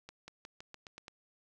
accelerating click train, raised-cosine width 0.2 ms, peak -30 dBFS, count 8, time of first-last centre 0.09-1.081 s, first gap 190 ms, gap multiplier 0.9, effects 12-bit

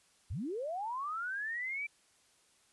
sine linear sweep, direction up, 59.8 to 2349 Hz, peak -35 dBFS, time 0.3-1.87 s, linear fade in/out 10 ms, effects white hiss -68 dBFS RMS until 2.72 s + resampled to 24000 Hz

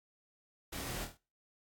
pink noise with echo, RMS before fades -42 dBFS, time 0.72-1.05 s, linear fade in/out 10 ms, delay 25 ms, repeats 5, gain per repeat -5 dB, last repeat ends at 1.175 s, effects noise-tail reverb RT60 0.4 s tail -26 dB re dry + AAC 64 kbps

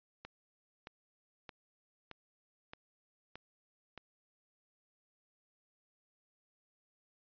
click train, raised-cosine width 0.3 ms, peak -30 dBFS, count 7, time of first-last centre 0.25-3.977 s, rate 1.61 Hz, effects resampled to 11025 Hz

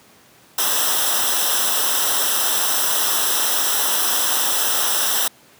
white noise with comb filter, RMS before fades -19 dBFS, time 0.58-5.28 s, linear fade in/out 5 ms, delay 0.44 ms, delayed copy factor -0.8, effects pink hiss -50 dBFS RMS until 5.59 s + high-pass 150 Hz 12 dB/octave

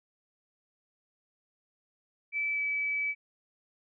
sine tone with pitch glide, 2312 to 2295 Hz, D7 to D7, -28 to -40 cents, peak -28 dBFS, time 2.32-3.15 s, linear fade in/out 50 ms, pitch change -12 cents, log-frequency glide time 2.52-2.6 s, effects none

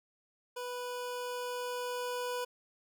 25% pulse tone with level ramp, 493 Hz, B4, 3 cents flat, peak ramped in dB -34 to -30 dBFS, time 0.56-2.45 s, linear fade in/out 10 ms, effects none

